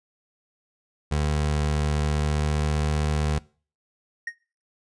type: tone with pitch glide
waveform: 25% pulse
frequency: 74.8 to 75.49 Hz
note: D2 to D2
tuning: +32 to +48 cents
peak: -18 dBFS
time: 1.11-3.39 s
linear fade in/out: 10 ms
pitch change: +16 cents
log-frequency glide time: 2.28-2.72 s
type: tone with exponential decay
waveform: triangle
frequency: 1864.7 Hz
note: A#6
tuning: in tune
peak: -23 dBFS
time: 4.27-4.35 s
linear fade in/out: 5 ms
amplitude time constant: 17 ms
effects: noise-tail reverb RT60 0.4 s tail -22 dB re dry + resampled to 22050 Hz